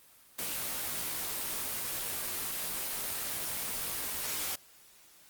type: noise with comb filter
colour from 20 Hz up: white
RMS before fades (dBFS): -35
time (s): 0.38-4.56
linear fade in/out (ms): 10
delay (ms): 18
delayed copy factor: -0.8
effects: white hiss -59 dBFS RMS until 5.29 s + Opus 24 kbps